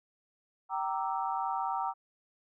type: chord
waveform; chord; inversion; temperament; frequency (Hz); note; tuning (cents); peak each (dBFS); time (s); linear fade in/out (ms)
sine; E half-diminished seventh; first; equal with one note detuned; 774.1 / 932.3 / 1174.7 / 1318.5; G5 / Bb5 / D6 / E6; -22 / 0 / 0 / 0; -34 / -34 / -38 / -39; 0.69-1.94; 50
effects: none